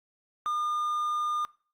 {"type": "tone", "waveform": "triangle", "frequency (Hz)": 1211, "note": "D#6", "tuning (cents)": -47, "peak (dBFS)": -25, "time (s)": [0.46, 1.45], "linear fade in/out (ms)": 0, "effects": ["noise-tail reverb RT60 0.4 s tail -21 dB re dry", "Opus 48 kbps"]}